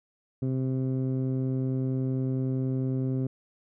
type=tone with low-pass filter; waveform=15% pulse; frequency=130.81 Hz; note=C3; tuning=in tune; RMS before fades=-28 dBFS; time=0.42-3.27 s; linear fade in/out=5 ms; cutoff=270 Hz; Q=0.73; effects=none